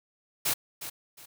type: noise with echo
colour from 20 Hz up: white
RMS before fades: -27 dBFS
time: 0.45-0.54 s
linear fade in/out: 10 ms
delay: 360 ms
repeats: 2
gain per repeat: -11 dB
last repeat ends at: 1.26 s
effects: none